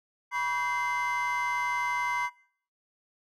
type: tone cluster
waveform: triangle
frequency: 977 / 1128 / 1556 / 2071 Hz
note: B5 / C#6 / G6 / C7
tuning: -19 / +30 / -13 / -18 cents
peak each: -28 / -33 / -36 / -29 dBFS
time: 0.31-2.3 s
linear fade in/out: 50 ms
effects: noise-tail reverb RT60 0.6 s tail -23 dB re dry + tanh soft clip ceiling -20 dBFS